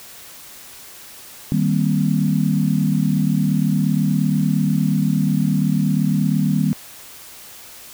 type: chord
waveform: sine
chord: C minor seventh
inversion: first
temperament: equal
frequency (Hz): 155.56 / 196 / 233.1 / 261.6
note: Eb3 / G3 / Bb3 / C4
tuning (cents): 0 / 0 / 0 / 0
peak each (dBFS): -19 / -19 / -23 / -24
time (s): 1.52-6.73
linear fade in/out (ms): 0
effects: white hiss -40 dBFS RMS until 7.93 s